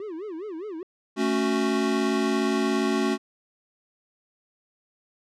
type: tone with vibrato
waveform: triangle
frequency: 370 Hz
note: F#4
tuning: in tune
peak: -30 dBFS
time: 0-0.83 s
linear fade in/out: 2 ms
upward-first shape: sine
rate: 4.9 Hz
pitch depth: 280 cents each way
type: chord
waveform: square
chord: F# minor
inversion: first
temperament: equal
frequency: 220 / 277.2 / 370 Hz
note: A3 / C#4 / F#4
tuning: 0 / 0 / 0 cents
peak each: -27 dBFS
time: 1.16-3.18 s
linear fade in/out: 50 ms
effects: low-pass 7000 Hz 12 dB/octave